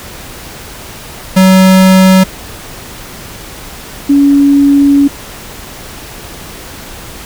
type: tone pair in turn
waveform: square / sine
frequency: 188.2 / 282 Hz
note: F#3 / C#4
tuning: +30 / +30 cents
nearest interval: perfect fifth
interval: 700 cents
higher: second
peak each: -3 dBFS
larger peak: neither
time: 1.36-2.24 / 4.09-5.08 s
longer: second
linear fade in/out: 10 ms
effects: pink hiss -28 dBFS RMS until 7.25 s